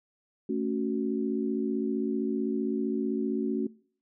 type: chord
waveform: sine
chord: F# minor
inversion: first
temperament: just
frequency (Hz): 222 / 277.5 / 370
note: A3 / C#4 / F#4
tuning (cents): +16 / +2 / 0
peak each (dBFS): -31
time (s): 0.49-3.67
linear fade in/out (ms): 5
effects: noise-tail reverb RT60 0.5 s tail -22 dB re dry